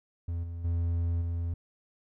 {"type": "tone with level steps", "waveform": "triangle", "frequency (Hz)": 85, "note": "F2", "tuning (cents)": -46, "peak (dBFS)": [-28, -33, -24, -27], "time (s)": [0.28, 1.54], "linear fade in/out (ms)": 5, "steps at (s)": [0.43, 0.64, 1.21], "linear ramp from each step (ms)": 10, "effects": []}